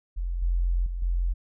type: tone with level steps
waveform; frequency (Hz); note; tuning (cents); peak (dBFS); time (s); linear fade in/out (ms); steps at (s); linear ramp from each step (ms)
sine; 43.65; F1; 0; -26 / -21 / -28 / -22; 0.16-1.34; 20; 0.42 / 0.86 / 1.02; 5
effects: none